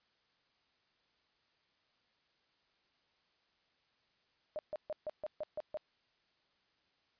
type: tone bursts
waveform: sine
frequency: 611 Hz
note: D#5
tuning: 32 cents flat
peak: -36 dBFS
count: 8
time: 4.56-5.772 s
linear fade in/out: 0 ms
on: 29 ms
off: 140 ms
effects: white hiss -75 dBFS RMS until 7.19 s + resampled to 11025 Hz